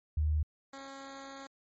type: tone pair in turn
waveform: sine / 10% pulse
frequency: 76.5 / 272.6 Hz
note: D#2 / C#4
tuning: -29 / -29 cents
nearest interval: octave + minor seventh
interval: 2200 cents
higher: second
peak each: -26 / -36 dBFS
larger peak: first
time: 0.17-0.43 / 0.73-1.47 s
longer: second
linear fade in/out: 5 ms
effects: MP3 32 kbps